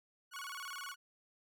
sawtooth tone with vibrato, 1274 Hz, D#6, 41 cents sharp, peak -39 dBFS, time 0.31-0.96 s, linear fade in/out 50 ms, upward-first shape square, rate 19 Hz, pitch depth 240 cents each way, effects none

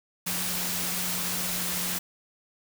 sine tone in noise, 179.2 Hz, F3, 45 cents sharp, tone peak -38 dBFS, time 0.26-1.99 s, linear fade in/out 10 ms, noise white, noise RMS -30 dBFS, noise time 0.26-1.99 s, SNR -11 dB, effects none

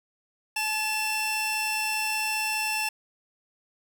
sawtooth tone pair together, 862 / 2685 Hz, A5 / E7, -36 / +31 cents, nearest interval octave + minor sixth, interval 1967 cents, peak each -27 / -24 dBFS, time 0.56-2.89 s, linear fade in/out 5 ms, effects none

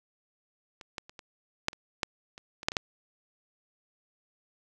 clicks, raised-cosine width 0.2 ms, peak -28 / -18 / -30 / -27 / -8 / -28 / -10 / -28 / -24 / -6 / -20 / -8 dBFS, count 12, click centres 0.812 / 0.982 / 1.095 / 1.192 / 1.684 / 1.731 / 2.032 / 2.379 / 2.631 / 2.685 / 2.719 / 2.768 s, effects none

